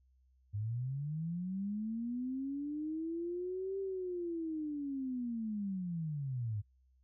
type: linear two-way sweep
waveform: sine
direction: up then down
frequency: 99.3 to 392 to 99.3 Hz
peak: -35 dBFS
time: 0.53-6.62 s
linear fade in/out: 20 ms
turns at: 3.79 s
effects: noise-tail reverb RT60 0.1 s tail -18 dB re dry + added 64 Hz sine -66 dBFS peak until 7.03 s